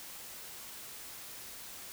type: silence
effects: white hiss -47 dBFS RMS until 1.92 s